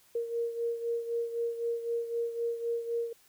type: beating tone pair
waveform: sine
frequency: 466.2 / 470.1 Hz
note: A#4 / A#4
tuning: 0 / +15 cents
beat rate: 3.9 Hz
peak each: -31 / -37 dBFS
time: 0.15-3.13 s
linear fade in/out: 5 ms
effects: white hiss -63 dBFS RMS until 3.28 s